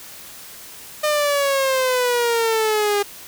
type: exponential sweep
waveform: sawtooth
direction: down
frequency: 609 to 403.6 Hz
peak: -13 dBFS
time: 1.03-3.03 s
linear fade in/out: 10 ms
effects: white hiss -39 dBFS RMS until 3.27 s